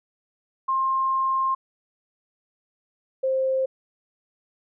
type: tone pair in turn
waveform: sine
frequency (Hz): 1061 / 526.8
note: C6 / C5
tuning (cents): +24 / +12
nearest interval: octave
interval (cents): 1212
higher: first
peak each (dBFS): -20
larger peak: neither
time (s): 0.68-1.55 / 3.23-3.66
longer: first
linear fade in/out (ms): 10
effects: none